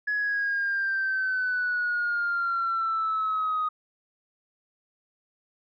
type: exponential sweep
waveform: sine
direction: down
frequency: 1692 to 1244.5 Hz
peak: -23 dBFS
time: 0.07-3.69 s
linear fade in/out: 10 ms
effects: tanh soft clip ceiling -20 dBFS